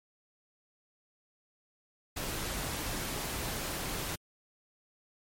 pink noise, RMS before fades -36 dBFS, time 2.16-4.16 s, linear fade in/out 10 ms, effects MP3 64 kbps

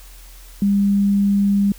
sine tone, 200.4 Hz, G3, 38 cents sharp, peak -13 dBFS, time 0.62-1.72 s, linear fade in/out 2 ms, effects added 42 Hz sine -39 dBFS peak until 1.78 s + white hiss -46 dBFS RMS until 1.78 s

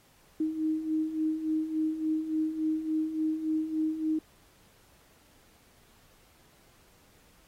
sine beating tone pair, 311.1 / 314.6 Hz, D#4 / D#4, 0 / +19 cents, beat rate 3.5 Hz, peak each -34 / -28 dBFS, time 0.4-4.19 s, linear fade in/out 5 ms, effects pink hiss -62 dBFS RMS until 7.47 s + AAC 48 kbps

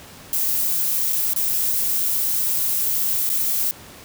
violet noise with dropouts, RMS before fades -21 dBFS, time 0.33-3.71 s, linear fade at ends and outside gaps 0 ms, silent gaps 1.124-1.13 / 1.334-1.362 / 3.292-3.3 s, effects pink hiss -42 dBFS RMS until 4.04 s + high-pass 60 Hz 12 dB/octave

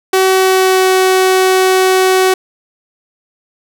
sawtooth tone with pitch glide, 378.5 to 375 Hz, F#4 to F#4, +39 to +23 cents, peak -4 dBFS, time 0.13-2.34 s, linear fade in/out 5 ms, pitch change -16 cents, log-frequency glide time 0.24-0.87 s, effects none

